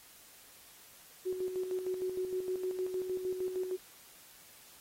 sine tone with tremolo, 370 Hz, F#4, in tune, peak -31 dBFS, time 1.25-3.77 s, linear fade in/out 20 ms, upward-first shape square, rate 6.5 Hz, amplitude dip 50%, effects white hiss -57 dBFS RMS until 4.8 s + AAC 48 kbps

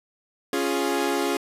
sawtooth chord, Db major, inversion none, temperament equal, 277.2 / 349.2 / 415.3 Hz, Db4 / F4 / Ab4, 0 / 0 / 0 cents, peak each -23 dBFS, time 0.53-1.37 s, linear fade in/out 2 ms, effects resampled to 32000 Hz

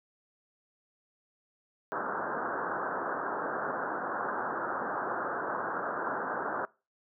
white low-pass noise, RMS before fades -33 dBFS, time 1.92-6.65 s, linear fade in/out 0 ms, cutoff 1600 Hz, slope 96 dB/octave, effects noise-tail reverb RT60 0.3 s tail -23 dB re dry + high-pass 300 Hz 12 dB/octave

